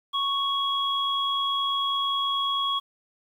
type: tone pair together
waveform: sine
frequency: 1108.7 / 3322 Hz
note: C#6 / G#7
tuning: 0 / 0 cents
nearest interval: octave + perfect fifth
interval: 1900 cents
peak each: -26 dBFS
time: 0.13-2.8 s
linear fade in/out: 20 ms
effects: 9-bit